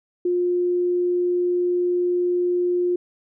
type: tone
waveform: sine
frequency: 355.1 Hz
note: F4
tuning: 29 cents sharp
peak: -18 dBFS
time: 0.25-2.96 s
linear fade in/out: 5 ms
effects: none